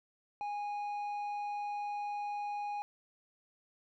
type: tone with low-pass filter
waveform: square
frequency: 824 Hz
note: G#5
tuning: 14 cents flat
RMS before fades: -38 dBFS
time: 0.41-2.82 s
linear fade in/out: 0 ms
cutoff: 1900 Hz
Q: 0.65
effects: none